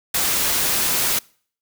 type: noise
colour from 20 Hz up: white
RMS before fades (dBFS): -20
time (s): 0.14-1.19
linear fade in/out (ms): 5
effects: noise-tail reverb RT60 0.5 s tail -25 dB re dry